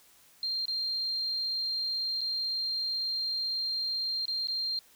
sine tone with dropouts, 4186 Hz, C8, in tune, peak -29 dBFS, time 0.43-4.79 s, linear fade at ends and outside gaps 1 ms, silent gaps 0.655-0.681 / 2.208-2.214 / 4.255-4.281 / 4.472-4.484 s, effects white hiss -60 dBFS RMS until 4.95 s

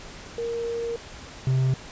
sine / triangle tone pair in turn, 466.2 / 130.82 Hz, A#4 / C3, 0 / 0 cents, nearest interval octave + minor seventh, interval 2200 cents, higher first, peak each -26 / -17 dBFS, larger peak second, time 0.38-0.96 / 1.47-1.74 s, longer first, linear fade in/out 2 ms, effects pink hiss -42 dBFS RMS until 1.91 s + resampled to 16000 Hz

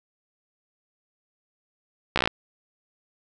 slowing click train, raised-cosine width 0.3 ms, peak -5 dBFS, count 8, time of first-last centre 2.16-2.275 s, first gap 15 ms, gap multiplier 1.03, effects none

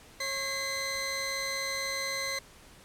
20% pulse tone pair together, 544 / 2051 Hz, C#5 / C7, -33 / -35 cents, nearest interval octave + major seventh, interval 2298 cents, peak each -32 / -27 dBFS, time 0.2-2.39 s, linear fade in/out 5 ms, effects pink hiss -54 dBFS RMS until 2.84 s + low-pass 12000 Hz 12 dB/octave

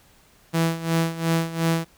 sawtooth tone with tremolo, 164.81 Hz, E3, in tune, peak -14 dBFS, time 0.53-1.85 s, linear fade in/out 20 ms, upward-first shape sine, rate 2.8 Hz, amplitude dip 80%, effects pink hiss -56 dBFS RMS until 1.97 s

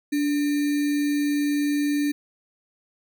sine tone with sample-and-hold, 290.5 Hz, D4, 19 cents flat, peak -20 dBFS, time 0.12-2.12 s, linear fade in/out 10 ms, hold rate 2100 Hz, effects none

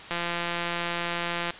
click train, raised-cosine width 0.3 ms, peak -13 dBFS, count 241, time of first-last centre 0.11-1.505 s, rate 172 Hz, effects white hiss -42 dBFS RMS until 1.59 s + resampled to 8000 Hz

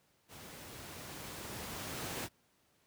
pink noise with level ramp, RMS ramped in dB -51 to -39 dBFS, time 0.28-2.29 s, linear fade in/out 50 ms, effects pink hiss -72 dBFS RMS until 2.86 s + high-pass 80 Hz 12 dB/octave

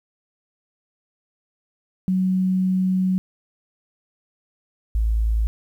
sine tone pair in turn, 186.3 / 55.07 Hz, F#3 / A1, +12 / +2 cents, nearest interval octave + major sixth, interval 2110 cents, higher first, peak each -17 dBFS, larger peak neither, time 2.08-3.18 / 4.95-5.47 s, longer first, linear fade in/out 0 ms, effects 9-bit

